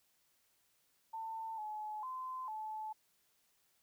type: tone with pitch steps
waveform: sine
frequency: 894 / 853 / 1031 / 866 Hz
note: A5 / G#5 / C6 / A5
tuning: +27 / +46 / -26 / -28 cents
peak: -40 dBFS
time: 1.13-2.93 s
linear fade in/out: 10 ms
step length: 450 ms
effects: white hiss -75 dBFS RMS until 3.82 s